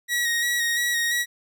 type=tone with vibrato; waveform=sawtooth; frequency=1898 Hz; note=A#6; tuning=31 cents sharp; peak=-18 dBFS; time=0.08-1.26 s; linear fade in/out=50 ms; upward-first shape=square; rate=2.9 Hz; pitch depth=23 cents each way; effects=none